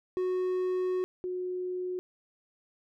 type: tone pair in turn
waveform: triangle / sine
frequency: 367.6 / 364.2 Hz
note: F#4 / F#4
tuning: -11 / -27 cents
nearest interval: unison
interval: 16 cents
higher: first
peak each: -25 / -31 dBFS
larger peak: first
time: 0.17-1.04 / 1.24-1.99 s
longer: first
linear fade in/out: 0 ms
effects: none